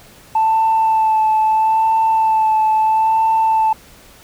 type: tone with vibrato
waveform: sine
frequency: 880 Hz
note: A5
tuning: in tune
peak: -10 dBFS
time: 0.35-3.73 s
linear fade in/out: 5 ms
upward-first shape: sine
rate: 0.76 Hz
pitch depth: 19 cents each way
effects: tanh soft clip ceiling -8 dBFS + pink hiss -44 dBFS RMS until 4.23 s